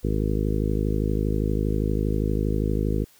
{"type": "harmonic tone", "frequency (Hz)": 52.5, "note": "G#1", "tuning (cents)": 19, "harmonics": [1, 2, 3, 4, 5, 6, 7, 8, 9], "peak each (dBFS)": [-25, -28, -30, -31, -32, -33, -33, -34, -35], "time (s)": [0.03, 3.05], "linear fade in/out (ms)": 20, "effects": ["white hiss -56 dBFS RMS until 3.19 s"]}